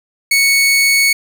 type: tone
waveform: sawtooth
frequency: 2217 Hz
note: C#7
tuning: in tune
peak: -6 dBFS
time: 0.31-1.13 s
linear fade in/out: 5 ms
effects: 7-bit